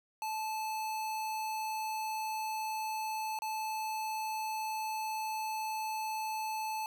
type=tone with dropouts; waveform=square; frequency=871 Hz; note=A5; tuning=18 cents flat; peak=-35 dBFS; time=0.22-6.86 s; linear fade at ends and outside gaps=1 ms; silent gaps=3.389-3.42 s; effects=none